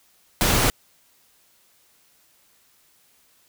pink noise, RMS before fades -19 dBFS, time 0.41-0.7 s, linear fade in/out 0 ms, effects white hiss -60 dBFS RMS until 3.48 s

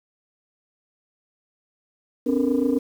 sine tone cluster, 258.7 / 286.2 / 442.8 / 470.3 Hz, C4 / D4 / A4 / A#4, -19 / -45 / +11 / +15 cents, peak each -21 / -22 / -30 / -24 dBFS, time 2.26-2.79 s, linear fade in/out 10 ms, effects tanh soft clip ceiling -11 dBFS + 8-bit

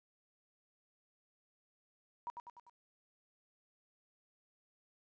sine tone with echo, 957 Hz, A#5, 45 cents sharp, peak -38 dBFS, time 2.27-2.3 s, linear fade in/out 0 ms, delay 99 ms, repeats 4, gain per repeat -5 dB, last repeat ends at 2.696 s, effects resampled to 16000 Hz + 13-bit

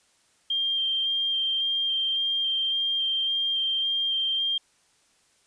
sine tone with vibrato, 3180 Hz, G7, 24 cents sharp, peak -23 dBFS, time 0.5-4.58 s, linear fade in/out 5 ms, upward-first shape square, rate 1.8 Hz, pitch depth 9 cents each way, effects white hiss -64 dBFS RMS until 5.46 s + resampled to 22050 Hz

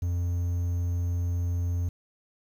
triangle tone, 87.31 Hz, F2, in tune, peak -23 dBFS, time 0.02-1.89 s, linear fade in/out 5 ms, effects 9-bit

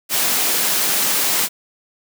white high-pass noise, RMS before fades -18 dBFS, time 0.09-1.49 s, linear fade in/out 50 ms, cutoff 160 Hz, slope 24 dB/octave, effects none

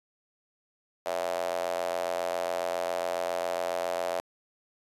square tone with high-pass filter, 43.65 Hz, F1, in tune, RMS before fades -31 dBFS, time 1.06-4.2 s, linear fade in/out 0 ms, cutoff 620 Hz, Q 5.6, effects resampled to 32000 Hz

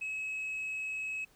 sine tone with frequency modulation, 2570 Hz, E7, 45 cents flat, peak -32 dBFS, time 0.01-1.25 s, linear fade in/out 10 ms, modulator 60.6 Hz, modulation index 0.23, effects tanh soft clip ceiling -33 dBFS + pink hiss -65 dBFS RMS until 1.35 s

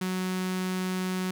sawtooth tone with notch filter, 185 Hz, F#3, in tune, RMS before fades -30 dBFS, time 0.01-1.31 s, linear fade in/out 5 ms, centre 610 Hz, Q 1.4, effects none

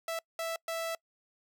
sawtooth tone bursts at uneven times, 659.3 Hz, E5, in tune, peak -29 dBFS, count 3, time 0.08-0.19 / 0.39-0.56 / 0.68-0.95 s, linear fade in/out 2 ms, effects noise-tail reverb RT60 0.1 s tail -25 dB re dry

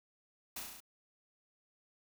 white noise with echo, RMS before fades -42 dBFS, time 0.56-0.6 s, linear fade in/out 5 ms, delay 34 ms, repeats 6, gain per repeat -2 dB, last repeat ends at 0.804 s, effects none

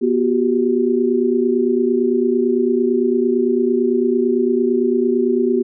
sine tone cluster, 243.5 / 362.8 / 391.7 Hz, B3 / F#4 / G4, -24 / -34 / -1 cents, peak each -18 dBFS, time 0.01-5.63 s, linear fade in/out 20 ms, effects none

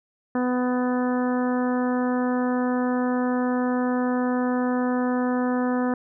harmonic tone, 249.7 Hz, B3, 19 cents sharp, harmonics 1 / 2 / 3 / 4 / 5 / 6 / 7, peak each -22 / -28 / -32 / -34 / -36 / -38 / -39 dBFS, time 0.35-5.94 s, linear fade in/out 2 ms, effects none

